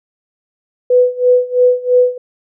sine tone with tremolo, 497.1 Hz, B4, 11 cents sharp, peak -5 dBFS, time 0.9-2.18 s, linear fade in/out 5 ms, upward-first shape sine, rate 3 Hz, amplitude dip 90%, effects none

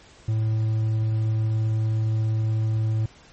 triangle tone, 110 Hz, A2, in tune, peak -18 dBFS, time 0.28-3.06 s, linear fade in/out 5 ms, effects pink hiss -51 dBFS RMS until 3.32 s + MP3 32 kbps

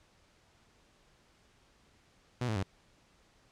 sawtooth tone with pitch steps, 123.47 / 108.74 / 95.76 Hz, B2 / A2 / G2, 0 / -20 / -40 cents, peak -27 dBFS, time 2.41-2.632 s, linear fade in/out 5 ms, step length 74 ms, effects pink hiss -66 dBFS RMS until 3.51 s + low-pass 7000 Hz 12 dB/octave

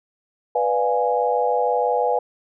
sine chord, B diminished seventh, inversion none, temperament equal with one note detuned, 493.9 / 592.4 / 698.5 / 830.6 Hz, B4 / D5 / F5 / Ab5, 0 / +15 / 0 / 0 cents, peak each -21 / -26 / -24 / -22 dBFS, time 0.55-2.19 s, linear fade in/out 5 ms, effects none

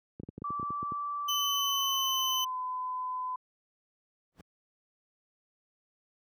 clicks, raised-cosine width 3 ms, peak -27 dBFS, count 11, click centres 0.199 / 0.234 / 0.289 / 0.38 / 0.42 / 0.505 / 0.597 / 0.629 / 0.705 / 0.829 / 0.921 s
sine tone with pitch glide, 1162 to 1011.6 Hz, D6 to B5, -19 to +41 cents, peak -32 dBFS, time 0.44-3.36 s, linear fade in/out 5 ms, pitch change -240 cents, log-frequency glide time 1.34-2.57 s
35% pulse tone, 3028 Hz, F#7, 39 cents sharp, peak -27 dBFS, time 1.28-2.45 s, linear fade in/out 10 ms
brown noise with exponential growth, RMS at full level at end -40 dBFS, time 4.32-4.41 s, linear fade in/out 2 ms, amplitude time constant 18 ms
effects high-pass 100 Hz 12 dB/octave

